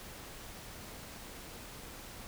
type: silence
effects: pink hiss -48 dBFS RMS until 2.27 s